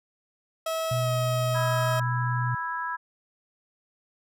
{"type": "tone with pitch glide", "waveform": "30% pulse", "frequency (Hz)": [647, 635.9], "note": ["E5", "D#5"], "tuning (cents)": [-32, 38], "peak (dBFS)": -24, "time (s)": [0.66, 2], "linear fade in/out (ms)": 5, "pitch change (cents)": -30, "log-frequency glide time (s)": [0.98, 1.09]}
{"type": "tone", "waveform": "sine", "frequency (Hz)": 122.9, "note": "B2", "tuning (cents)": -8, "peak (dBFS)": -25, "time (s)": [0.91, 2.55], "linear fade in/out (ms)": 5}
{"type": "harmonic tone", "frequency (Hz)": 329.6, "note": "E4", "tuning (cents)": 0, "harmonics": [3, 4, 5], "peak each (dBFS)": [-31, -35, -33], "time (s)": [1.54, 2.97], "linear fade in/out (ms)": 20}
{"effects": []}